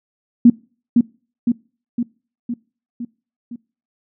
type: tone with echo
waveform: sine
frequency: 238.1 Hz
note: A#3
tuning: 37 cents sharp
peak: -4 dBFS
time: 0.45-0.5 s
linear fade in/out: 5 ms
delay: 510 ms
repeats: 6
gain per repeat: -4 dB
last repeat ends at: 3.56 s
effects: noise-tail reverb RT60 0.4 s tail -24 dB re dry